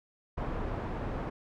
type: low-pass noise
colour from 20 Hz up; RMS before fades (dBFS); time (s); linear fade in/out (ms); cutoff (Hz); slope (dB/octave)
pink; -35; 0.37-1.3; 10; 1100; 12
effects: none